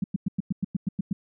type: tone bursts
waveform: sine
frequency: 190.6 Hz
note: G3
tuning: 48 cents flat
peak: -21 dBFS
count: 10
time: 0.02-1.13 s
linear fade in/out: 5 ms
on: 21 ms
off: 100 ms
effects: none